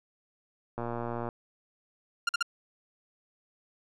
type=click train; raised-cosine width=1 ms; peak=-21 dBFS; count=61; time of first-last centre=0.78-1.288 s; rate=118 Hz
type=tone bursts; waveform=sawtooth; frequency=1396.9 Hz; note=F6; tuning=in tune; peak=-20 dBFS; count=3; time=2.27-2.427 s; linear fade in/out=5 ms; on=21 ms; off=47 ms
effects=low-pass 7000 Hz 12 dB/octave